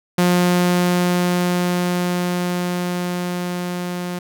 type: tone with level ramp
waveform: sawtooth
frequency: 177.8 Hz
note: F3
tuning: 31 cents sharp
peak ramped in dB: -9 to -20 dBFS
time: 0.18-4.19 s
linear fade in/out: 5 ms
effects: none